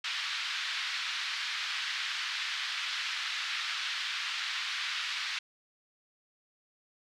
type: band-pass noise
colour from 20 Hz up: white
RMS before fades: -35 dBFS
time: 0.04-5.39 s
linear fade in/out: 5 ms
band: 1300 to 4200 Hz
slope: 24 dB/octave
effects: none